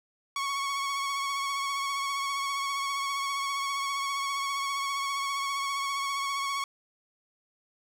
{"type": "tone with vibrato", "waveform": "sawtooth", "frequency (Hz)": 1108.7, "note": "C#6", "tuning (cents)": 0, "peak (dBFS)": -25, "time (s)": [0.36, 6.64], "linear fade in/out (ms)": 2, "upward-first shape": "sine", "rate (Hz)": 15, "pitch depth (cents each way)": 28, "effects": ["low-pass 9000 Hz 12 dB/octave", "9-bit"]}